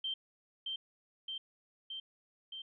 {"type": "tone with echo", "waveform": "sine", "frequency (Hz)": 3136, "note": "G7", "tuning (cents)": 0, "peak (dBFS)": -34, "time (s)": [0.04, 0.14], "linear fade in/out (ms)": 5, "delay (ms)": 620, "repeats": 4, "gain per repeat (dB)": -2, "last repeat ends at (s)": 2.62, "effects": []}